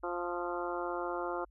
harmonic tone with a mistuned harmonic, 175.4 Hz, F3, 8 cents sharp, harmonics 2 / 3 / 4 / 5 / 6 / 7 / 8, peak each -38 / -40 / -41 / -42 / -43 / -43 / -44 dBFS, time 0.03-1.45 s, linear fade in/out 10 ms, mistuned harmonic 8, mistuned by -27 cents, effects added 50 Hz sine -59 dBFS peak until 1.5 s

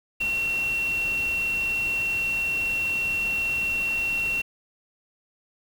sine tone in noise, 2725 Hz, F7, 43 cents flat, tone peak -23 dBFS, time 0.2-4.42 s, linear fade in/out 10 ms, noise pink, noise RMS -39 dBFS, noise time 0.2-4.42 s, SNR +13 dB, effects none

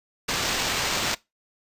violet noise with sample-and-hold, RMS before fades -26 dBFS, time 0.28-1.15 s, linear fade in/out 10 ms, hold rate 11025 Hz, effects noise-tail reverb RT60 0.2 s tail -21 dB re dry + resampled to 32000 Hz

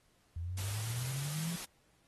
sine exponential sweep, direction up, 81.8 to 174.61 Hz, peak -36 dBFS, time 0.36-1.56 s, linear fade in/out 5 ms
white noise, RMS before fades -43 dBFS, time 0.57-1.65 s, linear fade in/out 5 ms
effects pink hiss -71 dBFS RMS until 2.07 s + AAC 32 kbps

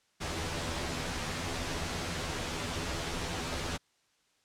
pink noise with comb filter, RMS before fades -35 dBFS, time 0.2-3.78 s, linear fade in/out 20 ms, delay 12 ms, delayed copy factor +0.75, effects white hiss -71 dBFS RMS until 4.44 s + low-pass 7000 Hz 12 dB/octave

